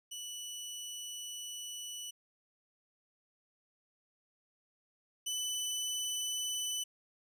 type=tone pair in turn; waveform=20% pulse; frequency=2960 / 2994 Hz; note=F#7 / F#7; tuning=0 / +20 cents; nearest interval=unison; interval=20 cents; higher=second; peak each=-36 / -29 dBFS; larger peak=second; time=0.11-2.11 / 5.26-6.84 s; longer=first; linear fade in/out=10 ms; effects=none